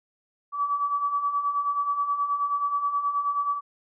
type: beating tone pair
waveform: sine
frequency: 1141 / 1150.4 Hz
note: C#6 / D6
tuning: +50 / -36 cents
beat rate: 9.4 Hz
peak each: -31 / -24 dBFS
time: 0.52-3.61 s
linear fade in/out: 50 ms
effects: none